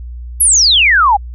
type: exponential sweep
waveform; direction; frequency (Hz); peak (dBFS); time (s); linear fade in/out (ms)
sine; down; 11680 to 769; -6; 0.4-1.17; 10
effects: added 60 Hz sine -24 dBFS peak until 1.34 s